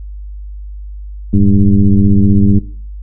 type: tone with frequency modulation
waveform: sine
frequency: 104.9 Hz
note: G#2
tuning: 18 cents sharp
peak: -5 dBFS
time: 1.33-2.59 s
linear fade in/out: 5 ms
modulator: 97 Hz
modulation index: 1.7
effects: noise-tail reverb RT60 0.5 s tail -19 dB re dry + added 50 Hz sine -24 dBFS peak until 3.02 s